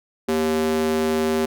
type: tone with high-pass filter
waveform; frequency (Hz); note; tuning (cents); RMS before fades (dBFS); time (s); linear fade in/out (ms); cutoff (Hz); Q
square; 78.5; D#2; +16; -21; 0.28-1.46; 10; 310; 7.8
effects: none